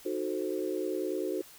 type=chord; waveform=sine; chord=D# diminished seventh; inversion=none; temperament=equal; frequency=311.1 / 370 / 440 / 523.3 Hz; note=D#4 / F#4 / A4 / C5; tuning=0 / 0 / 0 / 0 cents; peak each=-36 / -33 / -37 / -38 dBFS; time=0.05-1.42 s; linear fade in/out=10 ms; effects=white hiss -53 dBFS RMS until 1.58 s